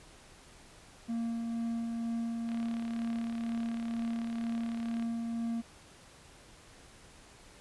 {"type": "tone with tremolo", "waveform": "triangle", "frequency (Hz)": 231, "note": "A#3", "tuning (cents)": -16, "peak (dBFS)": -29, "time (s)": [1.08, 5.62], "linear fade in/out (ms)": 20, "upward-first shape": "sine", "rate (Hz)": 2.1, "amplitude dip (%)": 25}
{"type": "click train", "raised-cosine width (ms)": 0.3, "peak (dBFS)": -31, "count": 92, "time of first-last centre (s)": [2.49, 5.025], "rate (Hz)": 35.9}
{"effects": ["pink hiss -56 dBFS RMS until 7.6 s", "resampled to 24000 Hz"]}